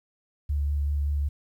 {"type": "tone with vibrato", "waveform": "sine", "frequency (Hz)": 72.2, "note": "D2", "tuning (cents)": -29, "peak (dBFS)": -23, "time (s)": [0.49, 1.29], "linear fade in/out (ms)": 10, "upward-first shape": "sine", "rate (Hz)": 5.2, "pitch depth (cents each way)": 17, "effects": ["10-bit"]}